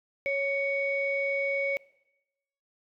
sine tone pair together, 554.4 / 2234 Hz, C#5 / C#7, 0 / +13 cents, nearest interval 2 octaves, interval 2413 cents, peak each -28 dBFS, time 0.26-1.77 s, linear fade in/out 0 ms, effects noise-tail reverb RT60 0.9 s tail -22 dB re dry + tanh soft clip ceiling -18 dBFS

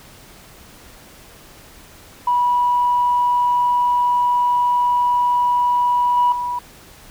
sine tone with level steps, 976 Hz, B5, 21 cents flat, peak -13 / -11 / -20 dBFS, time 2.27-6.59 s, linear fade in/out 5 ms, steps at 6.17 / 6.32 s, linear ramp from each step 2 ms, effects tanh soft clip ceiling -8 dBFS + pink hiss -44 dBFS RMS until 7.1 s

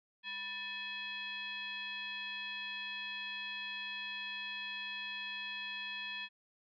sine tone with frequency modulation, 2551 Hz, D#7, 43 cents sharp, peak -39 dBFS, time 0.23-6.29 s, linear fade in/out 50 ms, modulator 783 Hz, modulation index 1.4, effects none

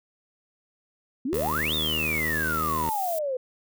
sine exponential two-way sweep, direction up then down, 236.3 to 3729 to 496.8 Hz, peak -25 dBFS, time 1.25-3.37 s, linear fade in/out 5 ms, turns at 1.74 s
10% pulse tone with pitch glide, 76.9 to 78.93 Hz, D#2 to D#2, -20 to +25 cents, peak -22 dBFS, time 1.33-2.89 s, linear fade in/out 0 ms, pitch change +45 cents, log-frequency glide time 1.43-2.2 s
violet noise, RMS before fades -35 dBFS, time 1.34-3.19 s, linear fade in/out 5 ms
effects none

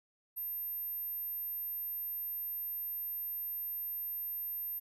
sine tone, 13200 Hz, G#9, 12 cents flat, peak -36 dBFS, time 0.36-4.8 s, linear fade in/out 20 ms, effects none

